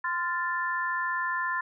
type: chord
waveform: sine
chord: F major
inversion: second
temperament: equal with one note detuned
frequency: 1034.5 / 1396.9 / 1760 Hz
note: C6 / F6 / A6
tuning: -20 / 0 / 0 cents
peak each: -30 / -35 / -30 dBFS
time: 0.04-1.61 s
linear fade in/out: 5 ms
effects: none